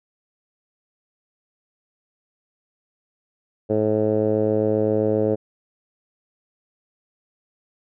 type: tone with low-pass filter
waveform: 10% pulse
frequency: 107.6 Hz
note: A2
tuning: 38 cents flat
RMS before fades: -20 dBFS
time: 3.69-5.36 s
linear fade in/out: 20 ms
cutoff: 500 Hz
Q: 3.2
effects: none